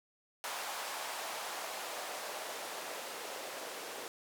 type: noise with band-pass filter sweep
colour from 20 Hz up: blue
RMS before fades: -42 dBFS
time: 0.44-4.08 s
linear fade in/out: 0 ms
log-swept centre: 810 to 470 Hz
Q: 1.6
effects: none